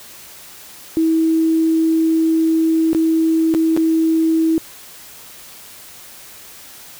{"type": "tone with dropouts", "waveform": "sine", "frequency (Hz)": 323, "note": "E4", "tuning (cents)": -35, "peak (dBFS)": -12, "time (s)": [0.97, 4.58], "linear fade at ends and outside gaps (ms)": 0, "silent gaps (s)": [[2.931, 2.948], [3.54, 3.548], [3.765, 3.774]], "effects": ["white hiss -39 dBFS RMS until 6.99 s"]}